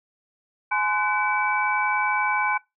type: tone cluster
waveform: sine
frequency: 842 / 1031 / 1502 / 2295 Hz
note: G#5 / C6 / F#6 / D7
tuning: +24 / -26 / +26 / -40 cents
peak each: -26 dBFS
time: 0.71-2.58 s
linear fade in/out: 10 ms
effects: noise-tail reverb RT60 0.2 s tail -22 dB re dry